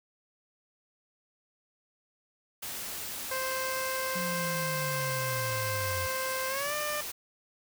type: noise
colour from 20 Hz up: white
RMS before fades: -38 dBFS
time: 2.62-7.12 s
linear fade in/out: 10 ms
type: tone with pitch glide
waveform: 15% pulse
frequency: 523.3 to 597.7 Hz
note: C5 to D5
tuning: 0 to +30 cents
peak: -25 dBFS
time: 3.31-7.01 s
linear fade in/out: 5 ms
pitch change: +230 cents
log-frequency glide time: 6.48-6.74 s
type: linear sweep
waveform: sine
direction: down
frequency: 183.7 to 87.31 Hz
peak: -35 dBFS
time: 4.15-6.07 s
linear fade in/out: 10 ms
effects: none